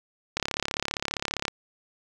click train, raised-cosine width 0.2 ms, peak -9 dBFS, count 40, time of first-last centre 0.37-1.481 s, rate 35.1 Hz, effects none

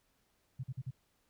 sine tone bursts, 129.6 Hz, C3, 16 cents flat, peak -36 dBFS, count 4, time 0.59-0.909 s, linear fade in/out 10 ms, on 46 ms, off 45 ms, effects pink hiss -75 dBFS RMS until 1.29 s

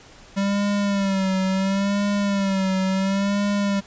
square tone with vibrato, 196 Hz, G3, in tune, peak -20 dBFS, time 0.36-3.81 s, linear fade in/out 20 ms, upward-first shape sine, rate 0.72 Hz, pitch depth 63 cents each way, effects pink hiss -47 dBFS RMS until 3.86 s + resampled to 16000 Hz

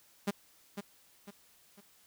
sawtooth tone with echo, 201.5 Hz, G3, 48 cents sharp, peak -25 dBFS, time 0.27-0.31 s, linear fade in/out 10 ms, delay 500 ms, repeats 3, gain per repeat -8 dB, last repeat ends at 1.81 s, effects white hiss -64 dBFS RMS until 2.06 s

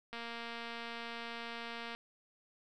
click train, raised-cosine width 0.3 ms, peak -28 dBFS, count 425, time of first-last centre 0.13-1.95 s, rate 233 Hz, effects none

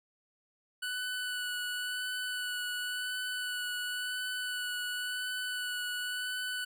25% pulse tone with vibrato, 1485 Hz, F#6, 6 cents sharp, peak -30 dBFS, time 0.82-6.65 s, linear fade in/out 10 ms, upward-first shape sine, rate 0.94 Hz, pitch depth 16 cents each way, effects none

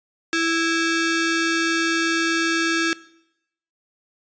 sawtooth ring-modulated tone, 987.8 Hz, B5, in tune, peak -12 dBFS, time 0.33-2.93 s, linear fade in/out 0 ms, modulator 658 Hz, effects noise-tail reverb RT60 0.8 s tail -20 dB re dry + resampled to 16000 Hz

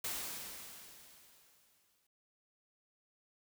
white noise with exponential decay, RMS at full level -38 dBFS, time 0.04-2.07 s, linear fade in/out 5 ms, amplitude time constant 440 ms, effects none

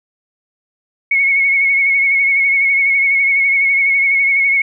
sine tone with vibrato, 2200 Hz, C#7, 14 cents flat, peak -10 dBFS, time 1.11-4.62 s, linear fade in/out 5 ms, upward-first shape sine, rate 12 Hz, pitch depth 34 cents each way, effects none

